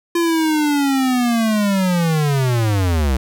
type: linear sweep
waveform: square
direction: down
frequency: 344.4 to 61.74 Hz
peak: -15 dBFS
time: 0.15-3.17 s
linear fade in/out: 5 ms
effects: none